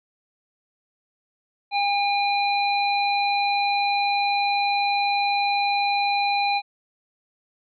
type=harmonic tone; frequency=808 Hz; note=G#5; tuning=48 cents flat; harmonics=1 / 3 / 5; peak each=-21 / -26 / -28 dBFS; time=1.71-6.62 s; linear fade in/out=50 ms; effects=none